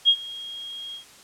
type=tone with ADSR envelope; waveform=sine; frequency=3262 Hz; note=G#7; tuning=32 cents flat; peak=-11 dBFS; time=0.05-1.05 s; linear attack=36 ms; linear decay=68 ms; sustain=-22 dB; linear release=110 ms; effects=white hiss -49 dBFS RMS until 1.23 s + low-pass 9000 Hz 12 dB/octave